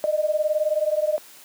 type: beating tone pair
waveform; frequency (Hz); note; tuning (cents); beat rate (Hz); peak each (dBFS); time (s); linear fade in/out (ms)
sine; 604 / 623; D5 / D#5; +48 / +2; 19; -22 / -23; 0.04-1.18; 0
effects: white hiss -47 dBFS RMS until 1.44 s + high-pass 200 Hz 12 dB/octave